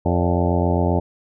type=harmonic tone with a mistuned harmonic; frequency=87.6 Hz; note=F2; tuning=6 cents sharp; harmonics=1 / 2 / 3 / 4 / 5 / 6 / 7 / 8 / 9 / 10; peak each=-20 / -23 / -25 / -26 / -27 / -28 / -28 / -29 / -30 / -30 dBFS; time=0.05-1 s; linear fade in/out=10 ms; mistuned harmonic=6; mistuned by=+100 cents; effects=none